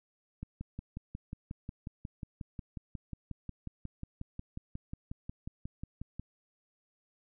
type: click train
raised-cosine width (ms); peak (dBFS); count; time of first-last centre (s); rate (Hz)
5; -27; 33; 0.43-6.196; 5.55
effects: none